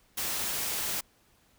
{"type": "noise", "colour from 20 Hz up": "white", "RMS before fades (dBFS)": -32, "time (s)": [0.17, 1.01], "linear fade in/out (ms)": 10, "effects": ["pink hiss -65 dBFS RMS until 1.58 s"]}